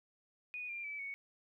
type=tone with pitch steps; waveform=sine; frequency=2472 / 2386 / 2304 / 2224 Hz; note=D#7 / D7 / D7 / C#7; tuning=-12 / +27 / -34 / +5 cents; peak=-40 dBFS; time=0.54-1.14 s; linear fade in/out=0 ms; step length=150 ms; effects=13-bit